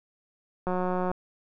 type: click train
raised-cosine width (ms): 1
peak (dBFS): -16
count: 82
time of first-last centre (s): 0.67-1.115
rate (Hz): 182
effects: none